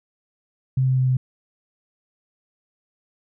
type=tone with pitch steps; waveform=sine; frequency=130.9 / 130.07 / 129.25 / 128.43 Hz; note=C3 / C3 / C3 / C3; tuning=+1 / -10 / -21 / -32 cents; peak=-16 dBFS; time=0.77-1.17 s; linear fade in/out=5 ms; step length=100 ms; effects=none